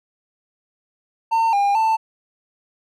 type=tone with pitch steps; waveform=triangle; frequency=906 / 805 / 888 Hz; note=A#5 / G5 / A5; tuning=-50 / +46 / +16 cents; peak=-13 dBFS; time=1.31-1.97 s; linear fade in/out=20 ms; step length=220 ms; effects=none